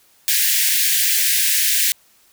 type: high-pass noise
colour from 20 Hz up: white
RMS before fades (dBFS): -17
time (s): 0.28-1.92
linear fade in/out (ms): 0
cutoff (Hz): 1600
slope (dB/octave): 96
effects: white hiss -55 dBFS RMS until 2.32 s